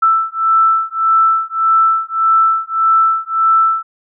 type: beating tone pair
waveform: sine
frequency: 1324 / 1325.7 Hz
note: E6 / E6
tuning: +7 / +9 cents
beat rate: 1.7 Hz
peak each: -13 dBFS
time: 0.02-3.83 s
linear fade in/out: 10 ms
effects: none